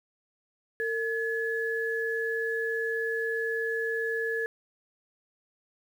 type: tone pair together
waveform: sine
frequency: 454.6 / 1705 Hz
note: A#4 / G#6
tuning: -43 / +45 cents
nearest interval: octave + major seventh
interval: 2288 cents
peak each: -30 / -30 dBFS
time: 0.8-4.46 s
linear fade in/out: 0 ms
effects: 9-bit